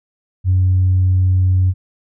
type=tone; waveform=sine; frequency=92.5 Hz; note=F#2; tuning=in tune; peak=-9 dBFS; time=0.44-1.74 s; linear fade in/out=50 ms; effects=tanh soft clip ceiling -7 dBFS